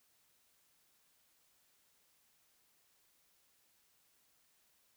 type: silence
effects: white hiss -73 dBFS RMS until 4.96 s